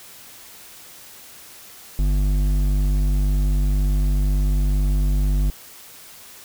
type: tone with hard clipping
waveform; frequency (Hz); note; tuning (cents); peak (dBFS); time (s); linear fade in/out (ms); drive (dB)
sine; 49; G1; 0; -18; 1.99-5.5; 0; 10
effects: white hiss -43 dBFS RMS until 6.44 s